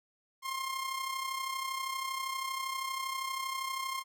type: tone with amplitude modulation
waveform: sawtooth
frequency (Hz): 1062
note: C6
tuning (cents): +25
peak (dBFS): -28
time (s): 0.42-4.04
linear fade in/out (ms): 50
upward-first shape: sine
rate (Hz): 32.6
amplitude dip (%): 55
effects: none